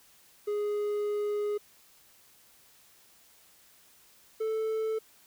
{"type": "tone pair in turn", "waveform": "triangle", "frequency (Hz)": [415.3, 440], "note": ["G#4", "A4"], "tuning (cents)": [0, 0], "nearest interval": "minor second", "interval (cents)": 100, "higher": "second", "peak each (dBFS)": -26, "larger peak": "neither", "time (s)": [[0.47, 1.58], [4.4, 4.99]], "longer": "first", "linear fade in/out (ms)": 10, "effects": ["white hiss -60 dBFS RMS until 5.26 s"]}